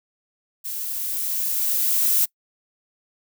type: noise with level ramp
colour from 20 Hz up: violet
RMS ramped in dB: -30 to -18 dBFS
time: 0.64-2.26 s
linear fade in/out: 20 ms
effects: noise-tail reverb RT60 0.1 s tail -24 dB re dry